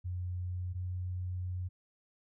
sine tone pair in turn, 90.1 / 90.78 Hz, F#2 / F#2, -45 / -32 cents, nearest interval unison, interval 13 cents, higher second, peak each -34 / -34 dBFS, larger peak neither, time 0.04-0.74 / 0.74-1.69 s, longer second, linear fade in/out 20 ms, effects none

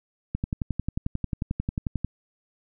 click train, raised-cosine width 5 ms, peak -14 dBFS, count 20, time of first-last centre 0.35-2.046 s, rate 11.2 Hz, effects none

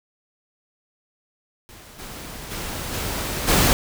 pink noise with level steps, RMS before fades -44 / -36 / -30 / -27 / -17 dBFS, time 1.69-3.73 s, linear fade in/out 0 ms, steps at 1.98 / 2.5 / 2.92 / 3.47 s, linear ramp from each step 20 ms, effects none

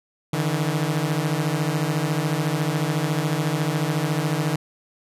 sawtooth beating tone pair, 146.83 / 160.83 Hz, D3 / E3, 0 / -42 cents, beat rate 14 Hz, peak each -20 dBFS, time 0.33-4.56 s, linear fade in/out 5 ms, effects resampled to 32000 Hz

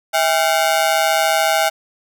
sawtooth ring-modulated tone, 727 Hz, F#5, 31 cents flat, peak -7 dBFS, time 0.13-1.7 s, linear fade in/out 20 ms, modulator 77 Hz, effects none

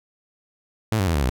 sawtooth tone with pitch steps, 110 / 95.76 / 83.36 / 72.57 / 63.18 Hz, A2 / G2 / E2 / D2 / B1, 0 / -40 / +20 / -20 / +40 cents, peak -15 dBFS, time 0.92-1.295 s, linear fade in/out 0 ms, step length 75 ms, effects none

